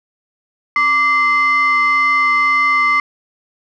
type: tone pair together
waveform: sine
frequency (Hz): 1168.1 / 2070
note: D6 / C7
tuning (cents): -10 / -19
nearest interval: minor seventh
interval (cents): 991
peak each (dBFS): -12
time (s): 0.76-3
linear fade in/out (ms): 2
effects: tanh soft clip ceiling -7 dBFS